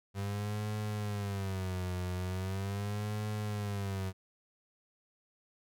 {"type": "tone with vibrato", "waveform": "35% pulse", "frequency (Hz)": 98, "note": "G2", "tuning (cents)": 0, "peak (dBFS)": -32, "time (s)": [0.14, 4.13], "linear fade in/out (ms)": 50, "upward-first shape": "sine", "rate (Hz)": 0.4, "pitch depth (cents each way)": 140, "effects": []}